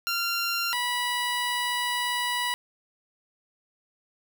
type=tone pair in turn; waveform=15% pulse; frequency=1383 / 977.9 Hz; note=F6 / B5; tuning=-17 / -17 cents; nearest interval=tritone; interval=600 cents; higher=first; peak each=-19 / -19 dBFS; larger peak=neither; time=0.07-0.73 / 0.73-2.54 s; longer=second; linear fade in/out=0 ms; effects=none